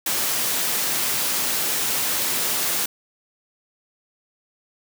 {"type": "high-pass noise", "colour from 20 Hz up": "white", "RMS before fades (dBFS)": -23, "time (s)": [0.06, 2.86], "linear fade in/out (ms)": 5, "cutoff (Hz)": 130, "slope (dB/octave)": 12, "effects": []}